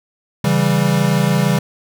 square chord, C# diminished, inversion none, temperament equal, 138.59 / 164.81 / 196 Hz, C#3 / E3 / G3, 0 / 0 / 0 cents, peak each -18 dBFS, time 0.44-1.59 s, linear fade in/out 5 ms, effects none

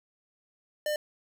square tone, 601 Hz, D5, 40 cents sharp, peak -28 dBFS, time 0.86-0.96 s, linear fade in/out 2 ms, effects none

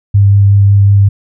sine tone with vibrato, 100 Hz, G2, 35 cents sharp, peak -3 dBFS, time 0.14-1.09 s, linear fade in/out 10 ms, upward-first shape sine, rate 5.4 Hz, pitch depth 10 cents each way, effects none

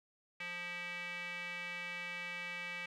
square tone with band-pass filter, 176 Hz, F3, 14 cents sharp, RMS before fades -43 dBFS, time 0.4-2.86 s, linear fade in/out 5 ms, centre 2300 Hz, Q 4.4, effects none

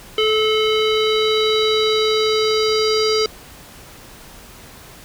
square tone with low-pass filter sweep, 433.7 Hz, A4, 25 cents flat, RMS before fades -17 dBFS, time 0.18-3.26 s, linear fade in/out 2 ms, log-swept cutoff 3200 to 4900 Hz, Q 5.7, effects pink hiss -41 dBFS RMS until 5.04 s

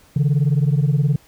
sine beating tone pair, 138.5 / 157.5 Hz, C#3 / D#3, -1 / +21 cents, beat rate 19 Hz, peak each -14 / -16 dBFS, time 0.16-1.16 s, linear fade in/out 5 ms, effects tanh soft clip ceiling -11 dBFS + pink hiss -52 dBFS RMS until 1.27 s

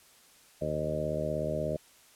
harmonic tone with a mistuned harmonic, 76.6 Hz, D#2, 27 cents flat, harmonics 1 / 2 / 3 / 4 / 5 / 6 / 7 / 8, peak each -42 / -36 / -40 / -42 / -40 / -40 / -37 / -33 dBFS, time 0.61-1.77 s, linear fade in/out 10 ms, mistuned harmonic 1, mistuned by +35 cents, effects white hiss -59 dBFS RMS until 2.15 s + low-pass 12000 Hz 12 dB/octave

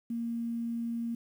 sine tone with quantisation, 232.8 Hz, A#3, 2 cents flat, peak -31 dBFS, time 0.1-1.15 s, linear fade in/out 5 ms, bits 10, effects none

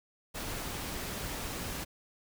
pink noise, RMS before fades -38 dBFS, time 0.34-1.85 s, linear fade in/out 20 ms, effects none

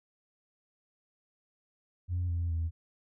sine tone with pitch steps, 88.8 / 85.48 / 82.28 Hz, F2 / F2 / E2, +29 / -37 / -3 cents, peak -27 dBFS, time 2.08-2.71 s, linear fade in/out 50 ms, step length 210 ms, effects tanh soft clip ceiling -26 dBFS

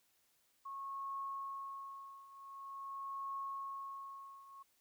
sine tone with tremolo, 1095 Hz, C#6, 22 cents flat, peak -39 dBFS, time 0.65-4.63 s, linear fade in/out 10 ms, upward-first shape triangle, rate 0.46 Hz, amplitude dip 85%, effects white hiss -75 dBFS RMS until 4.8 s

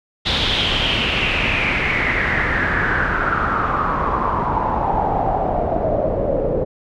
pink noise with low-pass filter sweep, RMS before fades -19 dBFS, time 0.25-6.65 s, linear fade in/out 20 ms, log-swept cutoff 3700 to 500 Hz, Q 6.1, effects none

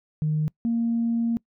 sine tone pair in turn, 153.6 / 232 Hz, D#3 / A#3, -22 / -8 cents, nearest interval perfect fifth, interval 714 cents, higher second, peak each -20 dBFS, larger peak neither, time 0.22-0.48 / 0.65-1.37 s, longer second, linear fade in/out 0 ms, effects noise-tail reverb RT60 0.1 s tail -25 dB re dry + tanh soft clip ceiling -16 dBFS

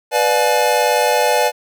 square chord, B diminished seventh, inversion none, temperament just, 493.9 / 592.7 / 711.2 / 853.4 Hz, B4 / D5 / F5 / Ab5, 0 / +16 / +31 / +47 cents, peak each -19 / -19 / -22 / -18 dBFS, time 0.11-1.52 s, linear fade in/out 50 ms, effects none

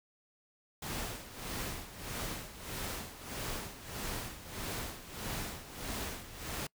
pink noise with tremolo, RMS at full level -38 dBFS, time 0.82-6.67 s, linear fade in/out 5 ms, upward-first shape sine, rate 1.6 Hz, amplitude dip 75%, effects noise-tail reverb RT60 0.1 s tail -26 dB re dry

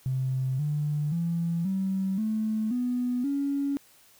triangle tone with pitch steps, 130.81 / 148.54 / 168.66 / 191.52 / 217.5 / 246.9 / 280.4 Hz, C3 / D3 / E3 / G3 / A3 / B3 / C#4, 0 / +20 / +40 / -40 / -20 / 0 / +20 cents, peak -21 dBFS, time 0.06-3.77 s, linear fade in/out 0 ms, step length 530 ms, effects tanh soft clip ceiling -23 dBFS + white hiss -58 dBFS RMS until 4.19 s

